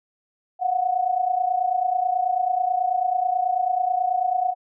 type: tone pair together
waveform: sine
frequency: 710.8 / 740 Hz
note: F5 / F#5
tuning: +30 / 0 cents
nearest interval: minor second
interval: 70 cents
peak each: -24 / -21 dBFS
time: 0.59-4.55 s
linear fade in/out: 50 ms
effects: none

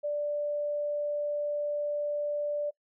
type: tone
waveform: sine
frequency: 587.3 Hz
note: D5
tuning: in tune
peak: -28 dBFS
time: 0.03-2.71 s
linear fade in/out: 20 ms
effects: noise-tail reverb RT60 0.1 s tail -23 dB re dry

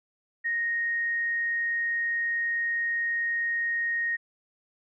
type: tone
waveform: sine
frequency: 1864.7 Hz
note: A#6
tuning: in tune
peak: -25 dBFS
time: 0.44-4.17 s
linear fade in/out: 20 ms
effects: none

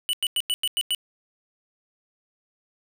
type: tone bursts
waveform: square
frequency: 2960 Hz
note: F#7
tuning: in tune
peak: -22 dBFS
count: 7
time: 0.09-0.948 s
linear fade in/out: 0 ms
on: 42 ms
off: 94 ms
effects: none

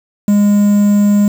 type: tone with quantisation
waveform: triangle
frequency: 205.1 Hz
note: G#3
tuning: 21 cents flat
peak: -5 dBFS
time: 0.28-1.28 s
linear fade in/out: 2 ms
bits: 5
effects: none

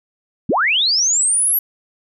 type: linear sweep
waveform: sine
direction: up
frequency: 130 to 11840 Hz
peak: -13 dBFS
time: 0.49-1.59 s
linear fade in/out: 5 ms
effects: none

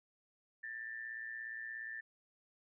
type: tone with amplitude modulation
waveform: sine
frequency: 1775 Hz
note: A6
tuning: 15 cents sharp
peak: -39 dBFS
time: 0.63-2.01 s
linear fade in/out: 10 ms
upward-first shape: sine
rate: 117 Hz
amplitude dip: 65%
effects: none

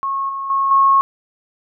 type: tone with level steps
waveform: sine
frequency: 1092 Hz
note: C#6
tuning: 26 cents flat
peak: -18 / -22 / -14 / -9 dBFS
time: 0.03-1.01 s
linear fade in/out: 0 ms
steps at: 0.29 / 0.5 / 0.71 s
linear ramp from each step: 2 ms
effects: none

